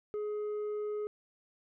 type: tone with tanh clipping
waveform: sine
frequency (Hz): 419.9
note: G#4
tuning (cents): +19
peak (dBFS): -34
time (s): 0.14-1.07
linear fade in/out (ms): 0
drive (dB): 4
effects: none